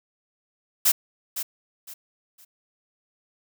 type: noise with echo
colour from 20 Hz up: blue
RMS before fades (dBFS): -18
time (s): 0.85-0.92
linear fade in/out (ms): 10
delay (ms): 510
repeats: 3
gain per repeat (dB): -11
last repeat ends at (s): 2.45
effects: none